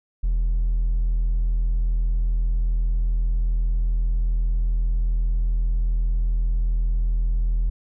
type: tone with hard clipping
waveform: sine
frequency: 41.25 Hz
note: E1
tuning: 2 cents sharp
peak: -19 dBFS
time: 0.23-7.7 s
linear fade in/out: 10 ms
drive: 2 dB
effects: none